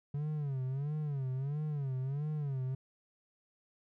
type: tone with vibrato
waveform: triangle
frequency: 140.7 Hz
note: C#3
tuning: 26 cents sharp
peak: -31 dBFS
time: 0.14-2.75 s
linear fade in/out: 5 ms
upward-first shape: sine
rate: 1.5 Hz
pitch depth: 150 cents each way
effects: none